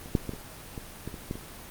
clicks, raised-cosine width 3 ms, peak -29 / -9 / -19 / -23 / -23 / -20 / -25 / -17 / -25 dBFS, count 9, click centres 0.059 / 0.152 / 0.293 / 0.336 / 0.778 / 1.076 / 1.142 / 1.311 / 1.355 s, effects pink hiss -44 dBFS RMS until 1.7 s + Opus 24 kbps

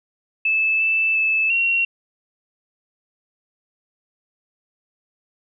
sine tone with pitch steps, 2620 / 2640 / 2618 / 2738 Hz, E7 / E7 / E7 / F7, -11 / +2 / -13 / -35 cents, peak -16 dBFS, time 0.45-1.85 s, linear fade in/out 5 ms, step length 350 ms, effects none

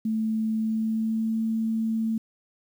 sine tone with pitch glide, 220 to 223.1 Hz, A3 to A3, 0 to +24 cents, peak -23 dBFS, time 0.05-2.18 s, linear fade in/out 5 ms, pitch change +24 cents, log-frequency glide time 0.59-1.41 s, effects 9-bit

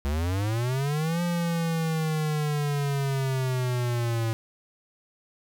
square linear two-way sweep, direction up then down, 68.2 to 174.61 to 112.3 Hz, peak -25 dBFS, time 0.05-4.33 s, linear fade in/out 0 ms, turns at 1.22 s, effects none

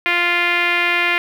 5% pulse tone with low-pass filter, 348.7 Hz, F4, 3 cents flat, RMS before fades -17 dBFS, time 0.06-1.18 s, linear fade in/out 0 ms, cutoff 2300 Hz, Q 3.3, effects 7-bit

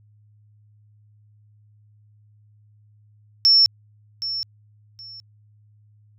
sine tone with echo, 5400 Hz, E8, 41 cents sharp, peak -11 dBFS, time 3.45-3.66 s, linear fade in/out 0 ms, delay 770 ms, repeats 2, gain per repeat -13 dB, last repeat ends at 5.2 s, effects added 105 Hz sine -52 dBFS peak until 6.18 s

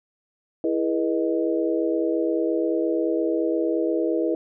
sine chord, E major seventh, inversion none, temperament equal with one note detuned, 329.6 / 415.3 / 484 / 622.3 Hz, E4 / G#4 / B4 / D#5, 0 / 0 / -35 / 0 cents, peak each -23 / -28 / -26 / -29 dBFS, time 0.64-4.35 s, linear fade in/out 2 ms, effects none

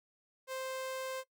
sawtooth tone, 523.3 Hz, C5, in tune, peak -34 dBFS, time 0.47-1.24 s, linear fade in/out 50 ms, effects noise-tail reverb RT60 0.1 s tail -17 dB re dry

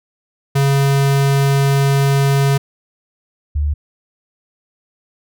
square / sine tone pair in turn, 138.59 / 73.59 Hz, C#3 / D2, 0 / +4 cents, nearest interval major seventh, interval 1096 cents, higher first, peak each -12 / -14 dBFS, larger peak first, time 0.55-2.58 / 3.55-3.74 s, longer first, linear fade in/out 10 ms, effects none

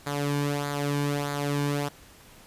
sawtooth tone with flanger, 143.9 Hz, D3, 35 cents flat, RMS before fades -28 dBFS, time 0.06-1.89 s, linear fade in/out 10 ms, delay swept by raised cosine 0.35 to 1.55 ms, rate 1.6 Hz, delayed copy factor -0.6, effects pink hiss -52 dBFS RMS until 2.46 s + resampled to 32000 Hz

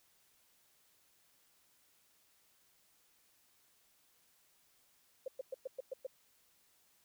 sine tone bursts, 525 Hz, C5, 6 cents sharp, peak -37 dBFS, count 7, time 5.26-6.067 s, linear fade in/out 5 ms, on 21 ms, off 110 ms, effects white hiss -71 dBFS RMS until 7.04 s

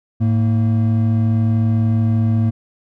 triangle tone pair together, 107.9 / 228.4 Hz, A2 / A#3, -33 / -35 cents, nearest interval octave + minor second, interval 1298 cents, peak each -12 / -17 dBFS, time 0.2-2.51 s, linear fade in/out 20 ms, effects none

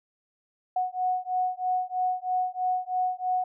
sine beating tone pair, 734 / 737.1 Hz, F#5 / F#5, -14 / -7 cents, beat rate 3.1 Hz, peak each -28 dBFS, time 0.76-3.44 s, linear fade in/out 5 ms, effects none

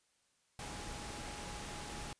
sine tone in noise, 830.6 Hz, G#5, in tune, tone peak -52 dBFS, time 0.59-2.13 s, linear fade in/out 2 ms, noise pink, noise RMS -45 dBFS, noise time 0.59-2.13 s, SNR -10 dB, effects white hiss -75 dBFS RMS until 2.19 s + resampled to 22050 Hz

